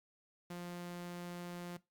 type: tone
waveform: sawtooth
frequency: 175.4 Hz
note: F3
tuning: 8 cents sharp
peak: -39 dBFS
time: 0.5-1.77 s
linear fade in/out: 5 ms
effects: noise-tail reverb RT60 0.2 s tail -18 dB re dry + Opus 48 kbps